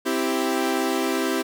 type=chord; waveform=sawtooth; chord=C major; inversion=none; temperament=equal; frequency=261.6 / 329.6 / 392 Hz; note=C4 / E4 / G4; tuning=0 / 0 / 0 cents; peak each=-22 dBFS; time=0.05-1.43 s; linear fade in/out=20 ms; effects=none